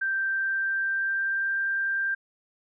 sine tone with pitch glide, 1568 to 1582.6 Hz, G6 to G6, 0 to +16 cents, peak -24 dBFS, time 0.01-2.15 s, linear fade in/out 10 ms, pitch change +16 cents, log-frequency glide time 0.3-1.59 s, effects none

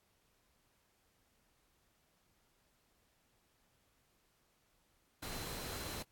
sine tone in noise, 4080 Hz, C8, 44 cents flat, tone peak -53 dBFS, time 5.22-6.03 s, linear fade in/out 10 ms, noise pink, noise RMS -44 dBFS, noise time 5.22-6.03 s, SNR -12 dB, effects pink hiss -75 dBFS RMS until 6.11 s + AAC 64 kbps

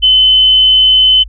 sine tone, 3040 Hz, F#7, 46 cents sharp, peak -4 dBFS, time 0.02-1.24 s, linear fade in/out 20 ms, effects added 50 Hz sine -26 dBFS peak until 1.28 s

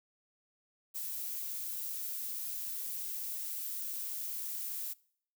violet noise, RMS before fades -39 dBFS, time 0.94-4.94 s, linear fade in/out 20 ms, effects noise-tail reverb RT60 0.6 s tail -23 dB re dry

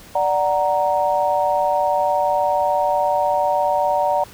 sine chord, D augmented, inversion none, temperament equal with one note detuned, 587.3 / 743.8 / 932.3 Hz, D5 / F#5 / A#5, 0 / +9 / 0 cents, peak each -20 dBFS, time 0.15-4.24 s, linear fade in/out 5 ms, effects pink hiss -43 dBFS RMS until 4.33 s

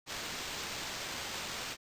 white noise with sample-and-hold, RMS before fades -40 dBFS, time 0.06-1.77 s, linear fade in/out 50 ms, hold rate 11025 Hz, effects resampled to 32000 Hz

